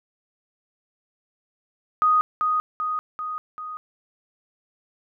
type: tone with echo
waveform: sine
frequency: 1244.5 Hz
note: D#6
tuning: in tune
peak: -15 dBFS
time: 2.02-2.21 s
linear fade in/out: 0 ms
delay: 390 ms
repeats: 4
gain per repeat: -4 dB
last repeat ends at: 3.77 s
effects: none